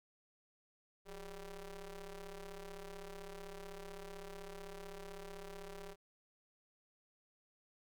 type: ring-modulated tone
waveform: sawtooth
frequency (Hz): 193.1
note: G3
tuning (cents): -26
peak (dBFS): -40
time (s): 1.05-5.96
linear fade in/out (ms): 50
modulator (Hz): 211
effects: none